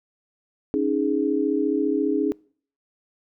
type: chord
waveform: sine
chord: C# suspended second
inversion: none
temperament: just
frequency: 277.2 / 311.8 / 415.8 Hz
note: C#4 / D#4 / G#4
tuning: 0 / +4 / +2 cents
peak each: -24 dBFS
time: 0.74-2.32 s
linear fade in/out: 0 ms
effects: noise-tail reverb RT60 0.5 s tail -25 dB re dry